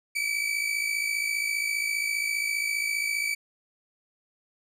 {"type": "tone pair together", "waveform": "40% pulse", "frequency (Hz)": [2282, 2337], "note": ["C#7", "D7"], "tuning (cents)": [50, -9], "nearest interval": "unison", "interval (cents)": 41, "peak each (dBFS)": [-27, -30], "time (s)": [0.15, 3.35], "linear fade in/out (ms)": 10, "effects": ["resampled to 32000 Hz"]}